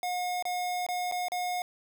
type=tone with dropouts; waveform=square; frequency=720 Hz; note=F#5; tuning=47 cents flat; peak=-30 dBFS; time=0.03-1.62 s; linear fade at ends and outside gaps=1 ms; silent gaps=0.425-0.453 / 0.865-0.887 / 1.114-1.122 / 1.284-1.319 s; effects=none